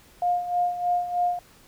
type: tone with tremolo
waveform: sine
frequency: 709 Hz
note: F5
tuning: 26 cents sharp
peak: -19 dBFS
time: 0.22-1.39 s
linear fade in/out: 2 ms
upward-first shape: sine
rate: 3.2 Hz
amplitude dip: 70%
effects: pink hiss -54 dBFS RMS until 1.67 s